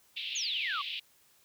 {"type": "band-pass noise", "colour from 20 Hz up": "white", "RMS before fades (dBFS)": -38, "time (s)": [0.16, 1], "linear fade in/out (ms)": 10, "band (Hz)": [2500, 3700], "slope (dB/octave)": 48}
{"type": "exponential sweep", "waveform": "sine", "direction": "down", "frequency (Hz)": [7040, 1075], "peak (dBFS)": -32, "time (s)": [0.35, 0.82], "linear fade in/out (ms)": 10}
{"effects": ["white hiss -65 dBFS RMS until 1.44 s"]}